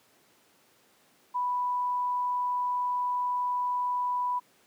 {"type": "tone", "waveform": "sine", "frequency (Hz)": 987.8, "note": "B5", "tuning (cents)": 0, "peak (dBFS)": -26, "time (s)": [1.34, 4.4], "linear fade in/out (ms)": 20, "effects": ["pink hiss -63 dBFS RMS until 4.66 s", "high-pass 200 Hz 12 dB/octave"]}